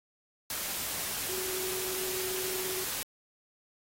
sine tone in noise, 373.1 Hz, F#4, 14 cents sharp, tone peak -37 dBFS, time 1.29-2.84 s, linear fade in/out 2 ms, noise white, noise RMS -35 dBFS, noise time 0.5-3.03 s, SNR -5 dB, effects AAC 48 kbps

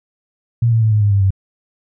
sine tone with pitch steps, 117.3 / 113.5 / 109.82 / 106.27 / 102.83 / 99.5 / 96.27 Hz, A#2 / A#2 / A2 / G#2 / G#2 / G2 / G2, +11 / -46 / -3 / +40 / -17 / +26 / -31 cents, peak -10 dBFS, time 0.62-1.306 s, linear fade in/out 5 ms, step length 98 ms, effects none

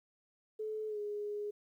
sine tone with pitch glide, 432.1 to 415 Hz, A4 to G#4, -31 to -1 cents, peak -36 dBFS, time 0.59-1.51 s, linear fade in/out 10 ms, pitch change -70 cents, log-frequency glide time 0.88-0.99 s, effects 12-bit

